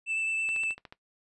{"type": "tone with vibrato", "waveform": "triangle", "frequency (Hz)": 2646, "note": "E7", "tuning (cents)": 6, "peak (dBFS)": -26, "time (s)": [0.06, 0.75], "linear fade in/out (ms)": 50, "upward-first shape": "sine", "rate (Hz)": 9.3, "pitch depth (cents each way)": 11}
{"type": "click train", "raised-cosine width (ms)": 0.3, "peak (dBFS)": -28, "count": 7, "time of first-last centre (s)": [0.49, 0.925], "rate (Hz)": 13.8}
{"effects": ["noise-tail reverb RT60 0.1 s tail -18 dB re dry", "resampled to 24000 Hz"]}